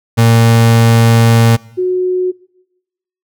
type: tone pair in turn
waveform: 35% pulse / sine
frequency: 115.1 / 366.2 Hz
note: A#2 / F#4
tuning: -22 / -18 cents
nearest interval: octave + minor sixth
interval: 2004 cents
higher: second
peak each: -4 / -11 dBFS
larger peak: first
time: 0.17-1.57 / 1.77-2.32 s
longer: first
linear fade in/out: 20 ms
effects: noise-tail reverb RT60 1.0 s tail -23 dB re dry